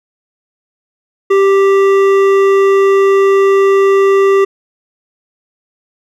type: tone with hard clipping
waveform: triangle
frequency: 392 Hz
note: G4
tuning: in tune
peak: -8 dBFS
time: 1.3-4.45 s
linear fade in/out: 10 ms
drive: 15 dB
effects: none